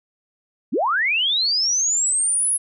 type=linear sweep; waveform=sine; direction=up; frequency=164.81 to 10690 Hz; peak=-17 dBFS; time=0.72-2.58 s; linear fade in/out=20 ms; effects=none